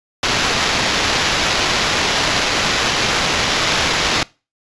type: noise with sample-and-hold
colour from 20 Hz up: white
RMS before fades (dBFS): -17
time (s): 0.23-4.23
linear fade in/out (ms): 2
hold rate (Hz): 8820
effects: noise-tail reverb RT60 0.3 s tail -23 dB re dry + resampled to 22050 Hz